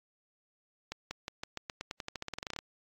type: accelerating click train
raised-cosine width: 0.2 ms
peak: -20 dBFS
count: 21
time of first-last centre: 0.92-2.589 s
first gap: 190 ms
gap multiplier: 0.9
effects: AAC 48 kbps